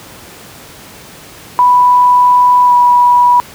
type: tone with pitch glide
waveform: sine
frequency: 987.8 to 976.5 Hz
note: B5 to B5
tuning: 0 to -20 cents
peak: -4 dBFS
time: 1.59-3.4 s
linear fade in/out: 0 ms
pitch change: -20 cents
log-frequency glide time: 2.65-2.73 s
effects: pink hiss -34 dBFS RMS until 3.54 s + high-pass 80 Hz 12 dB/octave